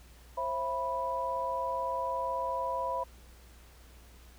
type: tone cluster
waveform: sine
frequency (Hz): 531 / 669 / 985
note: C5 / E5 / B5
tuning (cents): +25 / +25 / -5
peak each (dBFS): -36 / -38 / -32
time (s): 0.37-3.04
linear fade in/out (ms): 10
effects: added 60 Hz sine -53 dBFS peak until 4.38 s + pink hiss -59 dBFS RMS until 4.38 s